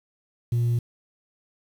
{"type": "tone", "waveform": "sine", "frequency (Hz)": 118.8, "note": "A#2", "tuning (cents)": 33, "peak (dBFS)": -17, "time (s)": [0.52, 0.79], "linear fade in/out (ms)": 5, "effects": ["tanh soft clip ceiling -19 dBFS", "8-bit"]}